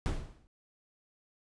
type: noise with exponential decay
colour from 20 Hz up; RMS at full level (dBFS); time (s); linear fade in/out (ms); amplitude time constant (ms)
brown; -27; 0.06-0.47; 0; 88
effects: resampled to 22050 Hz